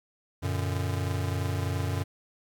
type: chord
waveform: square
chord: Gb augmented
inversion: none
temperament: just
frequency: 92.5 / 115.62 / 144.53 Hz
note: Gb2 / Bb2 / D3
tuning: 0 / -14 / -27 cents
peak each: -30 / -35 / -35 dBFS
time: 0.42-2.04 s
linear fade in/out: 20 ms
effects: 10-bit